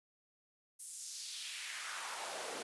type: noise with high-pass filter sweep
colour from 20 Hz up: pink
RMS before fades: -44 dBFS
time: 0.79-2.63 s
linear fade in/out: 10 ms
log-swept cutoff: 10000 to 370 Hz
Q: 1.8
effects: resampled to 24000 Hz